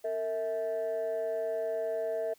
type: tone pair together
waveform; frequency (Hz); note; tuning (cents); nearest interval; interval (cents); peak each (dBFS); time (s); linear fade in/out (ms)
sine; 455 / 650; A#4 / E5; -42 / -24; tritone; 618; -32 / -30; 0.04-2.34; 10
effects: tanh soft clip ceiling -26 dBFS + white hiss -64 dBFS RMS until 2.38 s